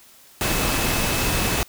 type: tone in noise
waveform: sine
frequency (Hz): 2592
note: E7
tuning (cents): -30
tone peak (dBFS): -32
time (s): 0.41-1.63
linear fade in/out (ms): 0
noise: pink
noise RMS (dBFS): -22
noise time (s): 0.41-1.63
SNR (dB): -13
effects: white hiss -50 dBFS RMS until 1.68 s